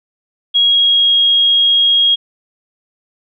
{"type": "tone with pitch glide", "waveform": "sine", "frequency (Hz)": [3300, 3275], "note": ["G#7", "G#7"], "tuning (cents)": [-12, -25], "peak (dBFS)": -8, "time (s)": [0.54, 2.16], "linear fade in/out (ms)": 20, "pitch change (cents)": -13, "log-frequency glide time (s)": [0.64, 1.16], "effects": []}